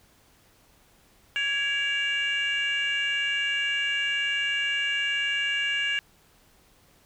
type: tone cluster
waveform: sine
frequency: 1662 / 2301 / 2799 Hz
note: G#6 / D7 / F7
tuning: +1 / -36 / +3 cents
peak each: -27 / -29 / -26 dBFS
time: 1.36-5.99 s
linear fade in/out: 0 ms
effects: tanh soft clip ceiling -19 dBFS + pink hiss -60 dBFS RMS until 7.05 s